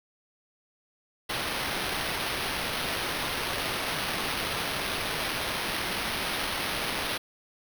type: noise with sample-and-hold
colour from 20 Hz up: blue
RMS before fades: -31 dBFS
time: 1.29-7.18 s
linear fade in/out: 10 ms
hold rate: 7350 Hz
effects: none